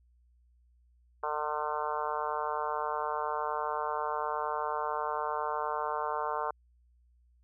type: harmonic tone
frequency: 150.7 Hz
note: D3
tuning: 45 cents sharp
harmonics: 3 / 4 / 5 / 6 / 7 / 8 / 9 / 10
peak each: -39 / -39 / -39 / -36 / -36 / -40 / -41 / -47 dBFS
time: 1.23-6.51 s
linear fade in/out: 5 ms
effects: added 60 Hz sine -62 dBFS peak until 7.43 s